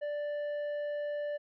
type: tone with tanh clipping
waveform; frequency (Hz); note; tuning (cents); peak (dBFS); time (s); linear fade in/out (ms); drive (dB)
sine; 587.3; D5; 0; -34; 0.01-1.38; 20; 7
effects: none